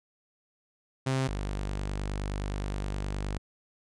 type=tone pair in turn; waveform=sawtooth; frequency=132.4 / 49.59 Hz; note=C3 / G1; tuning=+21 / +21 cents; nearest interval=octave + perfect fourth; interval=1700 cents; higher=first; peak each=-22 / -27 dBFS; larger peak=first; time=1.06-1.28 / 1.28-3.38 s; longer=second; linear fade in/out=10 ms; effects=resampled to 22050 Hz